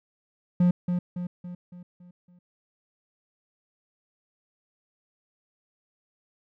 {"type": "tone with echo", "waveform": "triangle", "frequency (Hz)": 177.5, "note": "F3", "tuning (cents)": 28, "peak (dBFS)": -15, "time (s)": [0.6, 0.71], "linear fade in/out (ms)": 5, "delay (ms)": 280, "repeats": 6, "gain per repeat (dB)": -6, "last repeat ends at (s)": 2.39, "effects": []}